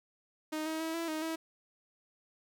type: tone with pitch steps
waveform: sawtooth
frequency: 310.3 / 317.5 / 323.1 / 333.1 / 312.6 / 323.8 Hz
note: D#4 / D#4 / E4 / E4 / D#4 / E4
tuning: -5 / +35 / -35 / +18 / +8 / -31 cents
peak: -30 dBFS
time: 0.52-1.36 s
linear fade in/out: 10 ms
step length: 140 ms
effects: 12-bit